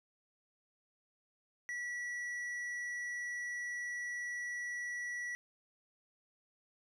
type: tone with tanh clipping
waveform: sine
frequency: 1943 Hz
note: B6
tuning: 29 cents flat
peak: -39 dBFS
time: 1.69-5.35 s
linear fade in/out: 0 ms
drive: 7 dB
effects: none